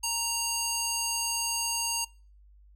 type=tone with band-pass filter; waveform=square; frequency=929 Hz; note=A#5; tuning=6 cents flat; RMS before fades=-30 dBFS; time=0.03-2.05 s; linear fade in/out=10 ms; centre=7600 Hz; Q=1.2; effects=noise-tail reverb RT60 0.4 s tail -24 dB re dry + added 50 Hz sine -53 dBFS peak until 2.75 s